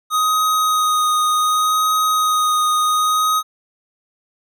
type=tone with vibrato; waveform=square; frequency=1249 Hz; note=D#6; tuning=6 cents sharp; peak=-15 dBFS; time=0.1-3.43 s; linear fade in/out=50 ms; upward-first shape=sine; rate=0.67 Hz; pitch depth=13 cents each way; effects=none